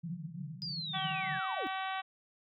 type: band-pass noise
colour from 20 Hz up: pink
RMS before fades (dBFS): -43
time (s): 0.03-1.4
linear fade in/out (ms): 10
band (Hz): 140 to 180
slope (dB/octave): 96
type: linear sweep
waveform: sine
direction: down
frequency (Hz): 4984 to 250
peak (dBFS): -37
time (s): 0.62-1.67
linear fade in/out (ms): 0
type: harmonic tone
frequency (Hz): 381.4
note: G4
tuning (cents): -47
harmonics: 2 / 3 / 4 / 5 / 6 / 7 / 8 / 9 / 10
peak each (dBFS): -37 / -41 / -43 / -45 / -47 / -48 / -49 / -50 / -51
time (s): 0.93-2.02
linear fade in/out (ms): 20
effects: none